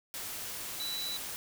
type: tone in noise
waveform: sine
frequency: 3951 Hz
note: B7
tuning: in tune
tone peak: -35 dBFS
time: 0.8-1.17 s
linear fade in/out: 0 ms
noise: white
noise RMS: -40 dBFS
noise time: 0.14-1.36 s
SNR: +2 dB
effects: none